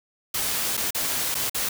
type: noise with dropouts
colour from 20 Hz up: white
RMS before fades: -26 dBFS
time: 0.34-1.69 s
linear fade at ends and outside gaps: 5 ms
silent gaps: 0.77-0.774 / 0.907-0.946 / 1.345-1.351 / 1.497-1.545 s
effects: none